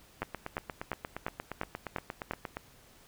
two click trains, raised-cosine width 0.5 ms, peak -17 / -21 dBFS, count 7 / 21, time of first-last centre 0.22-2.311 / 0.23-2.569 s, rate 2.87 / 8.55 Hz, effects pink hiss -59 dBFS RMS until 3.07 s

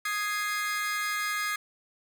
40% pulse chord, Ab major, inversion second, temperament equal, 1244.5 / 1661.2 / 2093 Hz, Eb6 / Ab6 / C7, 0 / 0 / 0 cents, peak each -32 dBFS, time 0.05-1.56 s, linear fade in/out 5 ms, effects none

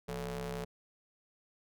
sawtooth ring-modulated tone, 133.8 Hz, C3, 39 cents sharp, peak -30 dBFS, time 0.08-0.65 s, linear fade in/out 10 ms, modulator 303 Hz, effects none

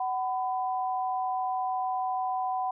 sine tone pair together, 751 / 1002.5 Hz, F#5 / B5, +26 / +26 cents, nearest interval perfect fourth, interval 500 cents, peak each -28 / -33 dBFS, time 0-2.71 s, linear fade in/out 5 ms, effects none

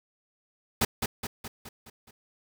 pink noise with echo, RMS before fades -24 dBFS, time 0.81-0.85 s, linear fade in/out 5 ms, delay 210 ms, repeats 6, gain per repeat -5 dB, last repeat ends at 2.11 s, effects none

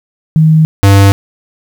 sine / square tone pair in turn, 157.7 / 98.94 Hz, D#3 / G2, +24 / +17 cents, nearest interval minor sixth, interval 807 cents, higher first, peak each -3 dBFS, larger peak neither, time 0.36-0.65 / 0.83-1.12 s, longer neither, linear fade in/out 0 ms, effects 7-bit

